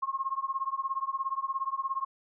sine tone with tremolo, 1077 Hz, C6, 50 cents sharp, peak -25 dBFS, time 0.02-2.05 s, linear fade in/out 10 ms, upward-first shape triangle, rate 17 Hz, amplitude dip 100%, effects none

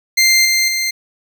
20% pulse tone with level steps, 2093 Hz, C7, in tune, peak -4 / -7 / -11 dBFS, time 0.17-0.91 s, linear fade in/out 10 ms, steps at 0.45 / 0.68 s, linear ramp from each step 2 ms, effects none

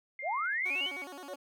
sine tone with pitch glide, 2109 to 2247 Hz, C7 to C#7, +13 to +23 cents, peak -38 dBFS, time 0.19-1.04 s, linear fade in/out 2 ms, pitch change +110 cents, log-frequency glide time 0.54-0.88 s
sine linear sweep, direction up, 502 to 3188 Hz, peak -30 dBFS, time 0.22-0.91 s, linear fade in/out 50 ms
15% pulse tone with vibrato, 320.9 Hz, E4, 46 cents flat, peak -37 dBFS, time 0.65-1.36 s, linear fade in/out 10 ms, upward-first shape square, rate 9.5 Hz, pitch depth 230 cents each way
sine tone with exponential growth, 562 Hz, C#5, 24 cents sharp, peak -35 dBFS, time 1.14-1.34 s, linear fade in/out 2 ms, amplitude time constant 42 ms
effects none

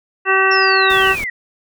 harmonic tone, 383.2 Hz, G4, 39 cents flat, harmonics 1 / 2 / 3 / 4 / 5 / 7, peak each -18 / -22 / -17 / -17 / -17 / -19 dBFS, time 0.25-1.16 s, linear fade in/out 50 ms
sine linear sweep, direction down, 5500 to 1864.7 Hz, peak -20 dBFS, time 0.51-1.3 s, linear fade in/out 5 ms
pink noise, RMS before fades -30 dBFS, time 0.9-1.24 s, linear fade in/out 0 ms
effects none

